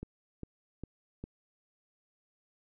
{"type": "click train", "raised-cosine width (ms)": 3, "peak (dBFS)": -27, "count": 4, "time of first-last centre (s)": [0.03, 1.24], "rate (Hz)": 2.48, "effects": []}